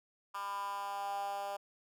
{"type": "tone with high-pass filter sweep", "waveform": "10% pulse", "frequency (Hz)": 200, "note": "G3", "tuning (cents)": 35, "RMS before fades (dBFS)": -39, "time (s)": [0.34, 1.57], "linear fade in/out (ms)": 10, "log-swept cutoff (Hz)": [1100, 680], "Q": 5.9, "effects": []}